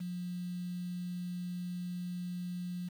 sine tone with quantisation, 178.1 Hz, F3, 34 cents sharp, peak -36 dBFS, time 0-2.89 s, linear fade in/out 10 ms, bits 9, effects none

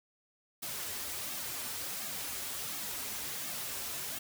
white noise with flanger, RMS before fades -39 dBFS, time 0.62-4.19 s, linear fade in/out 10 ms, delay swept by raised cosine 2 to 6.4 ms, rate 1.4 Hz, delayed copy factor -0.75, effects none

